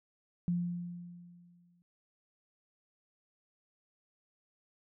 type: tone with exponential decay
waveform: sine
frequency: 174.61 Hz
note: F3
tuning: in tune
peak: -27 dBFS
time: 0.48-1.82 s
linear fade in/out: 0 ms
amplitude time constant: 290 ms
effects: none